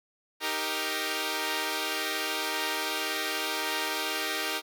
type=chord; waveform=5% pulse; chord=Eb major; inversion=none; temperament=equal; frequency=311.1 / 392 / 466.2 Hz; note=Eb4 / G4 / Bb4; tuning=0 / 0 / 0 cents; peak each=-22 dBFS; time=0.4-4.62 s; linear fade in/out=50 ms; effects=none

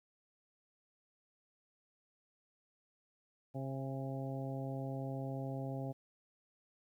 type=harmonic tone with a mistuned harmonic; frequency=134.3 Hz; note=C3; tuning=46 cents sharp; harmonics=1 / 2 / 3 / 4 / 5 / 6; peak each=-40 / -44 / -50 / -47 / -48 / -52 dBFS; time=3.54-5.93 s; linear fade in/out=20 ms; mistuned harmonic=6; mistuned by=+19 cents; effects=12-bit

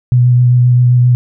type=tone with vibrato; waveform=sine; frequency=123.47 Hz; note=B2; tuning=in tune; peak=-5 dBFS; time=0.12-1.15 s; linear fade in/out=0 ms; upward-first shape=triangle; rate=7.6 Hz; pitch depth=18 cents each way; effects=none

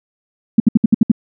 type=tone bursts; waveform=sine; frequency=221.9 Hz; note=A3; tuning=15 cents sharp; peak=-4 dBFS; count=7; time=0.58-1.117 s; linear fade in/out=5 ms; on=21 ms; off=65 ms; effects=none

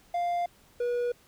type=tone pair in turn; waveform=triangle; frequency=698.5 / 483.9 Hz; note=F5 / B4; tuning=0 / -35 cents; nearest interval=tritone; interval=635 cents; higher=first; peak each=-24 dBFS; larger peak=neither; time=0.14-0.46 / 0.8-1.12 s; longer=neither; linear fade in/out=5 ms; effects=pink hiss -60 dBFS RMS until 1.27 s

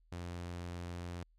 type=tone; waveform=sawtooth; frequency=87.31 Hz; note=F2; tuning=in tune; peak=-37 dBFS; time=0.12-1.23 s; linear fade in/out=0 ms; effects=added 40 Hz sine -65 dBFS peak until 1.38 s + low-pass 9000 Hz 12 dB/octave

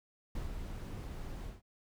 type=noise with ADSR envelope; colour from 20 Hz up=brown; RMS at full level=-38 dBFS; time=0.35-1.62 s; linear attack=4 ms; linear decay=130 ms; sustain=-4 dB; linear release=170 ms; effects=none

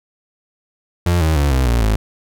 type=tone with pitch steps; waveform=35% pulse; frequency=87.31 / 79.14 / 71.74 / 65.03 / 58.95 / 53.44 Hz; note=F2 / D#2 / D2 / C2 / A#1 / A1; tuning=0 / +30 / -40 / -10 / +20 / -50 cents; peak=-11 dBFS; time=1.06-1.96 s; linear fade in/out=5 ms; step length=150 ms; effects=none

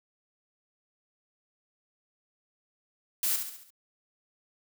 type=noise with echo; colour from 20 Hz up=blue; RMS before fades=-28 dBFS; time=3.23-3.36 s; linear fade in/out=2 ms; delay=69 ms; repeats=5; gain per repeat=-6 dB; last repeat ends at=3.705 s; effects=none

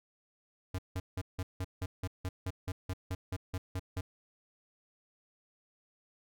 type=tone bursts; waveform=square; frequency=92.5 Hz; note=F#2; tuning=in tune; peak=-34 dBFS; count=16; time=0.74-4.01 s; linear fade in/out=5 ms; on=45 ms; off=170 ms; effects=none

